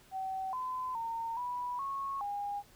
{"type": "tone with pitch steps", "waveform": "sine", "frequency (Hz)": [763, 1019, 915, 982, 1098, 813], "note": ["G5", "C6", "A#5", "B5", "C#6", "G#5"], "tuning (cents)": [-47, -46, -32, -10, -17, -37], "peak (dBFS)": -34, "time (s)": [0.11, 2.63], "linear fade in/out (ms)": 50, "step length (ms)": 420, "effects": ["pink hiss -61 dBFS RMS until 2.75 s"]}